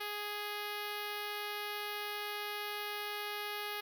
5% pulse tone with notch filter, 415.3 Hz, G#4, in tune, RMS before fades -40 dBFS, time 0-3.81 s, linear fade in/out 10 ms, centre 7000 Hz, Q 0.72, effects none

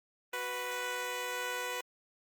10% pulse tone pair together, 370 / 493.9 Hz, F#4 / B4, 0 / 0 cents, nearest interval perfect fourth, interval 500 cents, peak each -35 / -27 dBFS, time 0.33-1.81 s, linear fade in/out 5 ms, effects Opus 32 kbps

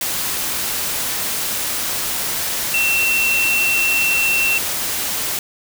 sine tone in noise, 2705 Hz, E7, 44 cents sharp, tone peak -15 dBFS, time 2.74-4.58 s, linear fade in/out 2 ms, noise white, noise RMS -22 dBFS, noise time 0.01-5.39 s, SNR +4 dB, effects none

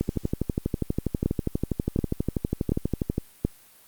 two click trains, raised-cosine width 3 ms, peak -11 / -9 dBFS, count 40 / 4, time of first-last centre 0.01-3.181 / 1.26-3.45 s, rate 12.3 / 1.37 Hz, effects white hiss -54 dBFS RMS until 3.87 s + Opus 32 kbps

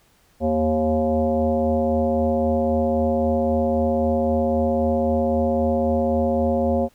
sine tone with frequency modulation, 389.4 Hz, G4, 12 cents flat, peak -17 dBFS, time 0.4-6.89 s, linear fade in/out 50 ms, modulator 155 Hz, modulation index 1.9, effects pink hiss -59 dBFS RMS until 6.94 s

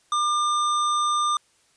square tone, 1200 Hz, D6, 37 cents sharp, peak -21 dBFS, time 0.12-1.37 s, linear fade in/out 2 ms, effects white hiss -62 dBFS RMS until 1.76 s + resampled to 22050 Hz

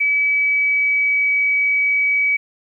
sine tone with pitch glide, 2289 to 2276 Hz, D7 to C#7, -45 to +45 cents, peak -14 dBFS, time 0-2.37 s, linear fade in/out 10 ms, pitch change -10 cents, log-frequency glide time 0.18-1.33 s, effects 9-bit

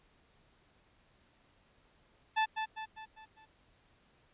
sawtooth tone with echo, 876 Hz, A5, 8 cents flat, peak -23 dBFS, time 2.36-2.46 s, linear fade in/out 20 ms, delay 200 ms, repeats 5, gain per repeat -6 dB, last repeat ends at 3.46 s, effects pink hiss -68 dBFS RMS until 4.33 s + resampled to 8000 Hz

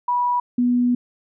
sine tone pair in turn, 976 / 244.8 Hz, B5 / B3, -21 / -15 cents, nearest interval 2 octaves, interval 2394 cents, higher first, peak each -17 / -15 dBFS, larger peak second, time 0.08-0.4 / 0.58-0.95 s, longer second, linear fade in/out 5 ms, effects none

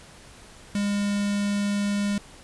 square tone with notch filter, 203 Hz, G#3, 39 cents flat, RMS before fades -25 dBFS, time 0.75-2.18 s, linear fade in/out 2 ms, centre 790 Hz, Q 0.92, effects pink hiss -48 dBFS RMS until 2.43 s + resampled to 24000 Hz

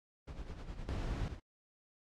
brown noise with tremolo, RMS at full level -43 dBFS, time 0.27-1.4 s, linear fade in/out 10 ms, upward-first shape sine, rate 9.7 Hz, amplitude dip 60%
brown noise, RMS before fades -38 dBFS, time 0.89-1.28 s, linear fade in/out 0 ms
effects low-pass 6000 Hz 12 dB/octave + AAC 64 kbps

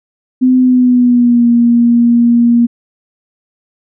sine tone with pitch glide, 255.2 to 236.7 Hz, C4 to A#3, -43 to +27 cents, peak -5 dBFS, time 0.41-2.67 s, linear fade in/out 20 ms, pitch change -130 cents, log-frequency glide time 0.58-1.47 s, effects none

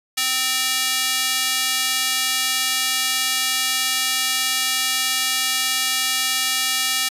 square tone with high-pass filter, 259.2 Hz, C4, 16 cents flat, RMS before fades -21 dBFS, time 0.17-7.09 s, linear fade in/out 10 ms, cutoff 2700 Hz, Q 0.79, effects resampled to 32000 Hz

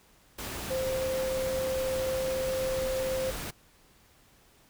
sine tone in noise, 523.3 Hz, C5, in tune, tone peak -28 dBFS, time 0.7-3.31 s, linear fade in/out 10 ms, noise pink, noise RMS -37 dBFS, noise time 0.38-3.51 s, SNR +6 dB, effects pink hiss -61 dBFS RMS until 4.69 s

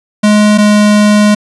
square tone pair in turn, 210 / 208.9 Hz, G#3 / G#3, +19 / +10 cents, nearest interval unison, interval 9 cents, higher first, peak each -5 dBFS, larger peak neither, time 0.23-0.58 / 0.58-1.35 s, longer second, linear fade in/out 10 ms, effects resampled to 24000 Hz

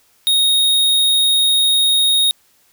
square tone, 3734 Hz, A#7, 2 cents sharp, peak -12 dBFS, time 0.27-2.31 s, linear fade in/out 0 ms, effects white hiss -56 dBFS RMS until 2.72 s

